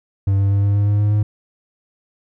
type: tone with pitch steps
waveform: triangle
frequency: 98 / 98.97 / 99.94 / 100.93 / 101.93 / 102.93 / 103.95 / 104.97 Hz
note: G2 / G2 / G2 / G#2 / G#2 / G#2 / G#2 / G#2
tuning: 0 / +17 / +34 / -49 / -32 / -15 / +2 / +19 cents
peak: -11 dBFS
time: 0.27-1.23 s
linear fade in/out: 5 ms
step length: 120 ms
effects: none